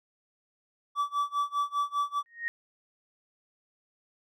triangle tone with tremolo, 1154 Hz, D6, 31 cents flat, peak -22 dBFS, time 0.95-2.23 s, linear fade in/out 50 ms, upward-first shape sine, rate 5 Hz, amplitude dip 95%
sine tone with exponential growth, 1864.7 Hz, A#6, in tune, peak -25 dBFS, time 2.26-2.48 s, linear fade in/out 0 ms, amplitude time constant 46 ms
effects none

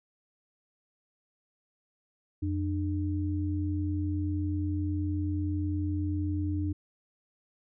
sine tone pair together, 89.19 / 300 Hz, F2 / D4, +37 / +37 cents, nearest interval octave + major sixth, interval 2100 cents, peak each -29 / -32 dBFS, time 2.42-6.73 s, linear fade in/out 10 ms, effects none

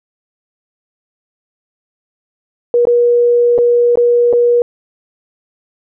sine tone with dropouts, 479.6 Hz, A#4, 49 cents sharp, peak -7 dBFS, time 2.74-4.62 s, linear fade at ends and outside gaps 1 ms, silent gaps 2.853-2.871 / 3.58-3.586 / 3.956-3.973 / 4.328-4.334 s, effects none

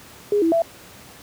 sine tone with pitch steps, 412.2 / 329.3 / 667 Hz, G#4 / E4 / E5, -13 / -2 / +20 cents, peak -15 dBFS, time 0.32-0.62 s, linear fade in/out 2 ms, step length 100 ms, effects pink hiss -44 dBFS RMS until 1.22 s + high-pass 80 Hz 12 dB/octave

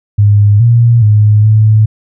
sine tone with pitch steps, 103 / 117.7 / 105.7 / 108.3 Hz, G#2 / A#2 / G#2 / A2, -14 / +17 / +31 / -27 cents, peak -3 dBFS, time 0.18-1.86 s, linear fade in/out 10 ms, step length 420 ms, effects none

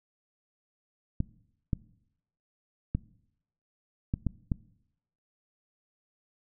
clicks, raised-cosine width 5 ms, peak -15 dBFS, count 6, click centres 1.204 / 1.732 / 2.95 / 4.139 / 4.267 / 4.518 s, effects noise-tail reverb RT60 0.8 s tail -21 dB re dry

